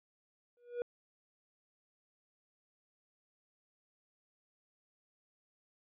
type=tone with exponential growth; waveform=triangle; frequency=482.7 Hz; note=B4; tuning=40 cents flat; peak=-29 dBFS; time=0.57-0.82 s; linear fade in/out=1 ms; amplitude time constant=53 ms; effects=resampled to 8000 Hz